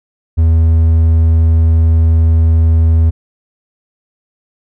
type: tone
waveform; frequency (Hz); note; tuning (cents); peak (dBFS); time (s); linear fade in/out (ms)
triangle; 81.3; E2; -23; -4; 0.37-3.11; 20
effects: none